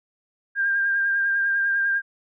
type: tone with vibrato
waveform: sine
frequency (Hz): 1599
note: G6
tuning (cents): +34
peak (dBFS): -19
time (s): 0.55-2.02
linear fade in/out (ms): 50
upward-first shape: sine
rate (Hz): 10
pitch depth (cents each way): 22
effects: none